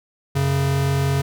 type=tone pair together; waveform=square; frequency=92.3 / 138.29 Hz; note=F#2 / C#3; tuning=-4 / -4 cents; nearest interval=perfect fifth; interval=700 cents; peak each=-25 / -19 dBFS; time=0.35-1.22 s; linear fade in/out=10 ms; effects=none